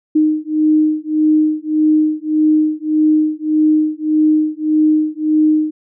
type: beating tone pair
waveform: sine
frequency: 307.6 / 309.3 Hz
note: D#4 / D#4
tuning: -20 / -10 cents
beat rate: 1.7 Hz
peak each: -14 dBFS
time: 0.15-5.71 s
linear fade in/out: 10 ms
effects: none